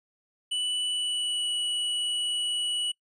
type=tone with pitch glide; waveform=square; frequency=2970 to 2941 Hz; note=F#7 to F#7; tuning=+6 to -11 cents; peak=-27 dBFS; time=0.51-2.92 s; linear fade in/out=10 ms; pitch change=-17 cents; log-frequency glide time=0.87-1.53 s; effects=noise-tail reverb RT60 0.1 s tail -25 dB re dry + resampled to 22050 Hz